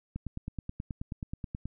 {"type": "click train", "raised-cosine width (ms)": 5, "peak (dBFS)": -23, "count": 15, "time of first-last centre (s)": [0.16, 1.656], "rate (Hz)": 9.36, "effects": []}